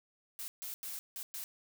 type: noise bursts at uneven times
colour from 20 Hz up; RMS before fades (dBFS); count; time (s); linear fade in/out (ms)
blue; -42; 5; 0.39-0.48 / 0.62-0.74 / 0.83-0.99 / 1.16-1.23 / 1.34-1.44; 0
effects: none